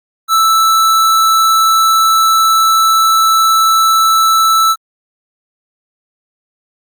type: tone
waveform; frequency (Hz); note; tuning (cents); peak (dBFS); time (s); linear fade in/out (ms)
square; 1318.5; E6; 0; -8; 0.28-4.76; 50
effects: Opus 48 kbps